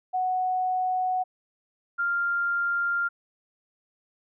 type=tone pair in turn; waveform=sine; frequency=740 / 1395.3 Hz; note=F#5 / F6; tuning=0 / -2 cents; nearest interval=major seventh; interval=1098 cents; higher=second; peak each=-23 dBFS; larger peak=neither; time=0.13-1.24 / 1.98-3.09 s; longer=neither; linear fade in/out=20 ms; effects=none